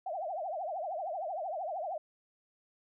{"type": "tone with vibrato", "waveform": "sine", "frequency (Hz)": 691, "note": "F5", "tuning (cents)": -19, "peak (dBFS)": -34, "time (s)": [0.06, 1.98], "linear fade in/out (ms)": 5, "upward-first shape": "triangle", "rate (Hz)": 13, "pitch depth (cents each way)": 270, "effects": []}